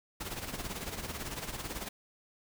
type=noise with tremolo; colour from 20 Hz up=pink; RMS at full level=-37 dBFS; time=0.2-1.89 s; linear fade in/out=10 ms; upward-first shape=sine; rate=18 Hz; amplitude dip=65%; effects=none